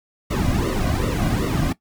brown noise with flanger, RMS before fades -21 dBFS, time 0.3-1.73 s, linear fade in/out 10 ms, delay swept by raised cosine 1.2 to 2.3 ms, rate 2.6 Hz, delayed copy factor -0.85, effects noise-tail reverb RT60 0.1 s tail -18 dB re dry

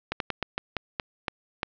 slowing click train, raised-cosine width 0.3 ms, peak -11 dBFS, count 9, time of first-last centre 0.12-1.631 s, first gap 82 ms, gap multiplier 1.23, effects low-pass 5000 Hz 12 dB/octave

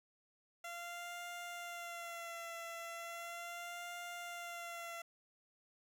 15% pulse tone with vibrato, 686 Hz, F5, 31 cents flat, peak -38 dBFS, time 0.64-5.02 s, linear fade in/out 5 ms, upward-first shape sine, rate 0.37 Hz, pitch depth 34 cents each way, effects none

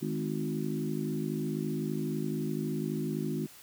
harmonic tone with a mistuned harmonic, 51.91 Hz, G#1, in tune, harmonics 3 / 4 / 5 / 6 / 7, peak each -35 / -36 / -37 / -38 / -38 dBFS, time 0.01-3.47 s, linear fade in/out 20 ms, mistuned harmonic 4, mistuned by +26 cents, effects white hiss -53 dBFS RMS until 3.62 s

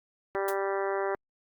harmonic tone, 196 Hz, G3, in tune, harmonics 2 / 3 / 4 / 5 / 6 / 7 / 8 / 9 / 10, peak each -30 / -34 / -36 / -38 / -40 / -41 / -42 / -43 / -44 dBFS, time 0.35-1.15 s, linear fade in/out 0 ms
blue noise with exponential decay, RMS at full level -31 dBFS, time 0.48-0.57 s, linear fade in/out 5 ms, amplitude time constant 18 ms
effects Opus 48 kbps

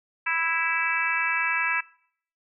harmonic tone, 329.6 Hz, E4, in tune, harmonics 3 / 4 / 5 / 6 / 7 / 8, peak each -32 / -32 / -28 / -32 / -29 / -30 dBFS, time 0.26-1.81 s, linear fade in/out 10 ms, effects noise-tail reverb RT60 0.6 s tail -21 dB re dry

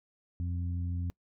harmonic tone, 87.31 Hz, F2, in tune, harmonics 1 / 2 / 3, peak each -31 / -42 / -45 dBFS, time 0.4-1.1 s, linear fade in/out 0 ms, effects noise-tail reverb RT60 0.1 s tail -25 dB re dry

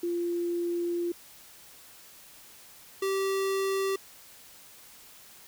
sine / square tone pair in turn, 345.8 / 388.1 Hz, F4 / G4, -17 / -17 cents, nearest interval major second, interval 200 cents, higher second, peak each -27 dBFS, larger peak neither, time 0.03-1.12 / 3.02-3.96 s, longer first, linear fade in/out 5 ms, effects white hiss -52 dBFS RMS until 5.47 s

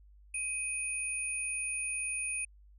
sine tone pair together, 2516 / 9521 Hz, D#7 / D9, +19 / +23 cents, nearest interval octave + major seventh, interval 2304 cents, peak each -36 / -35 dBFS, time 0.34-2.45 s, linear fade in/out 5 ms, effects added 50 Hz sine -55 dBFS peak until 2.78 s

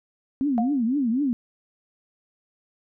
sine tone with vibrato, 255.4 Hz, C4, 42 cents flat, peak -20 dBFS, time 0.41-1.33 s, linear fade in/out 0 ms, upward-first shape triangle, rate 4 Hz, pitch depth 290 cents each way
sine tone with exponential decay, 712 Hz, F5, 33 cents sharp, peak -21 dBFS, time 0.58-0.81 s, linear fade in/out 0 ms, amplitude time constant 48 ms
effects none

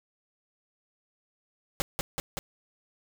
pink noise with echo, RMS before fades -28 dBFS, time 1.8-1.82 s, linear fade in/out 0 ms, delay 190 ms, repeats 3, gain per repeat -2 dB, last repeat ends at 2.39 s, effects none

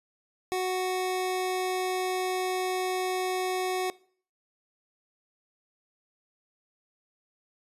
25% pulse tone, 370 Hz, F#4, in tune, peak -23 dBFS, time 0.52-3.9 s, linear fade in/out 0 ms, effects noise-tail reverb RT60 0.5 s tail -21 dB re dry + resampled to 32000 Hz

